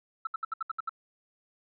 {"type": "tone bursts", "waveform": "sine", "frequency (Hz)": 1318.5, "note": "E6", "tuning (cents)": 0, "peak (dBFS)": -28, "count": 8, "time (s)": [0.25, 0.894], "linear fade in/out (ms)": 5, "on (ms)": 21, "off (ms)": 68, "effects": ["tanh soft clip ceiling -24 dBFS"]}